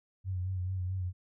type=tone with vibrato; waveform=sine; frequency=92.5 Hz; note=F#2; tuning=in tune; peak=-31 dBFS; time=0.24-1.13 s; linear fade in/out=50 ms; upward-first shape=sine; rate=4.6 Hz; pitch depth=45 cents each way; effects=none